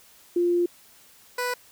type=tone pair in turn; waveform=sine / 15% pulse; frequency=349.2 / 493.8 Hz; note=F4 / B4; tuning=0 / 0 cents; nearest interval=tritone; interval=600 cents; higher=second; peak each=-19 dBFS; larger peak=neither; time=0.36-0.66 / 1.38-1.54 s; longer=first; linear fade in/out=5 ms; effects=white hiss -54 dBFS RMS until 1.71 s